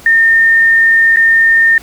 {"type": "tone with dropouts", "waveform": "sine", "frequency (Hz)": 1819, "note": "A#6", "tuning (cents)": -43, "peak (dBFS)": -5, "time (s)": [0.06, 1.78], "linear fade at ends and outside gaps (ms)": 2, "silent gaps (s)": [1.161, 1.169], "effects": ["pink hiss -37 dBFS RMS until 1.82 s"]}